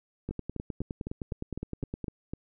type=two click trains; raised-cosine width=3 ms; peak=-22 / -21 dBFS; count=9 / 18; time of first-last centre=0.31-2.335 / 0.29-2.043 s; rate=3.95 / 9.7 Hz; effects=none